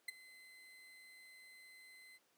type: tone with ADSR envelope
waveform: 35% pulse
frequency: 2047 Hz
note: C7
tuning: 38 cents flat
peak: -36 dBFS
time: 0.08-2.19 s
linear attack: 6 ms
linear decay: 17 ms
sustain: -20 dB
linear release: 36 ms
effects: pink hiss -75 dBFS RMS until 2.37 s + high-pass 300 Hz 12 dB/octave